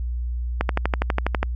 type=click train; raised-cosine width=0.5 ms; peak=-5 dBFS; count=11; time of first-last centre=0.61-1.43 s; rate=12.2 Hz; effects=added 60 Hz sine -23 dBFS peak until 1.55 s + MP3 96 kbps